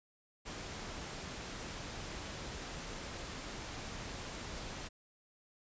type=noise; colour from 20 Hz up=pink; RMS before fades=-44 dBFS; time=0.45-4.89 s; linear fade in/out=20 ms; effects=resampled to 16000 Hz